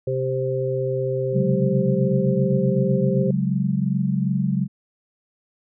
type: harmonic tone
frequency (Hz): 130.81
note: C3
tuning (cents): 0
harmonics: 1 / 3 / 4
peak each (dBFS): -25 / -25 / -25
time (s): 0.07-3.31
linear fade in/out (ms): 5
type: chord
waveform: sine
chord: C# suspended fourth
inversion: none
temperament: equal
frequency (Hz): 138.59 / 185 / 207.7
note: C#3 / F#3 / G#3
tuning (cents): 0 / 0 / 0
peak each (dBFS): -23 / -22 / -25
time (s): 1.32-4.68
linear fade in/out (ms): 50
effects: none